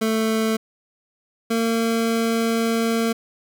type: tone pair in turn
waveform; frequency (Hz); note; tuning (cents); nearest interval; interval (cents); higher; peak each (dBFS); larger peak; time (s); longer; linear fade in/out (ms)
25% pulse; 221.3 / 228; A3 / A#3; +10 / -38; minor second; 52; second; -15; neither; 0.01-0.57 / 1.5-3.13; second; 10
effects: none